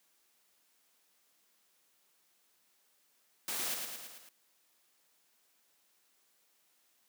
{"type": "noise with echo", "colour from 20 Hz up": "white", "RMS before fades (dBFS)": -37, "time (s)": [3.48, 3.74], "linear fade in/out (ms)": 2, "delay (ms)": 110, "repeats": 5, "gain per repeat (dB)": -4, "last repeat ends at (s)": 4.29, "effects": ["white hiss -72 dBFS RMS until 7.08 s", "high-pass 200 Hz 12 dB/octave"]}